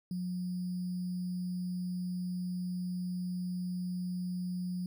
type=tone with sample-and-hold; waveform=sine; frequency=180 Hz; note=F#3; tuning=47 cents flat; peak=-33 dBFS; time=0.11-4.86 s; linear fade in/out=2 ms; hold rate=4900 Hz; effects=none